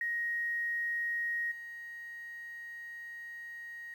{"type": "tone with level steps", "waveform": "sine", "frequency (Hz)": 1879, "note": "A#6", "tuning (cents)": 13, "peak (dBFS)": [-31, -42], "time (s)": [0.01, 3.94], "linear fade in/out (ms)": 2, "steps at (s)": 1.51, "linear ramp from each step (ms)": 10, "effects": ["10-bit"]}